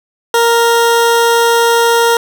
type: tone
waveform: 20% pulse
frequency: 466.2 Hz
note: A#4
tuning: in tune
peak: -3 dBFS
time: 0.34-2.17 s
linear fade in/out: 2 ms
effects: none